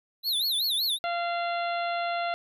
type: tone with vibrato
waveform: square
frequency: 3900 Hz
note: B7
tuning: 23 cents flat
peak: -25 dBFS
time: 0.23-0.99 s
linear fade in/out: 50 ms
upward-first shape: sine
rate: 5.3 Hz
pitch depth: 210 cents each way
type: harmonic tone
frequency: 690 Hz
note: F5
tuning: 21 cents flat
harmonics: 1 / 2 / 3 / 4 / 5 / 6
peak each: -28 / -34 / -38 / -40 / -42 / -44 dBFS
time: 1.04-2.34 s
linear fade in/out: 0 ms
effects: none